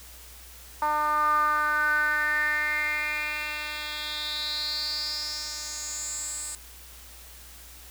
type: tone with band-pass filter sweep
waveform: 10% pulse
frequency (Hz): 301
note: D4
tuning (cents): +43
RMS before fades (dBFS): -28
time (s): 0.82-6.55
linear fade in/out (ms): 2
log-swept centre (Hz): 990 to 8600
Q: 6.4
effects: added 60 Hz sine -49 dBFS peak until 7.9 s + white hiss -48 dBFS RMS until 7.9 s